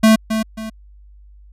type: tone with echo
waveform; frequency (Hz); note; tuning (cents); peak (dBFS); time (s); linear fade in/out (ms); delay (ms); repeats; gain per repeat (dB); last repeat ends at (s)
square; 220; A3; 0; -8; 0.03-0.16; 10; 270; 2; -9; 0.7
effects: added 50 Hz sine -41 dBFS peak until 1.52 s + resampled to 32000 Hz